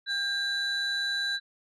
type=tone pair together; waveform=sine; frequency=1600 / 3965 Hz; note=G6 / B7; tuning=+35 / +6 cents; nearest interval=octave + major third; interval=1571 cents; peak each=-28 / -28 dBFS; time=0.06-1.4 s; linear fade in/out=50 ms; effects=tanh soft clip ceiling -23 dBFS